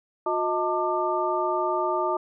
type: tone cluster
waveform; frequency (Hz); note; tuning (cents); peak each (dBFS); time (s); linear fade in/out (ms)
sine; 360.7 / 628 / 895 / 1190; F#4 / D#5 / A5 / D6; -44 / +16 / +29 / +22; -28; 0.26-2.17; 5
effects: none